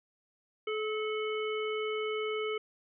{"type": "harmonic tone with a mistuned harmonic", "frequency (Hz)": 430.2, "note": "A4", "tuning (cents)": -39, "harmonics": [1, 3, 5, 7], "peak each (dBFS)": [-32, -40, -40, -43], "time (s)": [0.67, 2.58], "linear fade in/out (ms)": 5, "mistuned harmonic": 5, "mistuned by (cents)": 34, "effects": []}